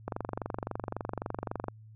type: click train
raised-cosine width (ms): 1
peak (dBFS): -19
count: 39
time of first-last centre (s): 0.08-1.683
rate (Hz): 23.7
effects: added 109 Hz sine -49 dBFS peak until 1.95 s